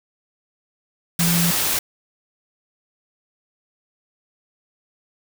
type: tone in noise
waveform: sine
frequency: 170.8 Hz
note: F3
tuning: 38 cents flat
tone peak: -18 dBFS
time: 1.19-1.51 s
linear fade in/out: 5 ms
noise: white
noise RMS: -21 dBFS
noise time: 1.19-1.79 s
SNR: 0 dB
effects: none